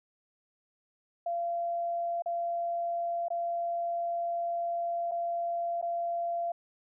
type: tone with dropouts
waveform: sine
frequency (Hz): 686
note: F5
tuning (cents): -31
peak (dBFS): -29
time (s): 1.26-6.52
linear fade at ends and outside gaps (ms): 5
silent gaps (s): 2.222-2.259 / 3.284-3.303 / 5.113-5.117 / 5.815-5.825
effects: none